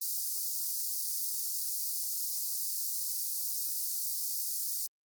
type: high-pass noise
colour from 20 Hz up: white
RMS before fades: -34 dBFS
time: 0.01-4.87 s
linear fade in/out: 10 ms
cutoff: 4600 Hz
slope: 48 dB/octave
effects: Opus 32 kbps